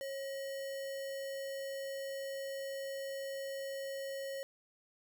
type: tone with sample-and-hold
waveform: sine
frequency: 546 Hz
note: C#5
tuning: 26 cents flat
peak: -38 dBFS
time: 0.01-4.43 s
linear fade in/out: 0 ms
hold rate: 2450 Hz
effects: none